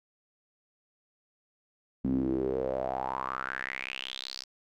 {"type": "tone with band-pass filter sweep", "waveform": "sawtooth", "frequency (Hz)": 65.3, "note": "C2", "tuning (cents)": -3, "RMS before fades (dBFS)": -33, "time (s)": [2.04, 4.44], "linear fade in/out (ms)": 10, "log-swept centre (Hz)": [230, 5100], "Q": 6.4, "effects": []}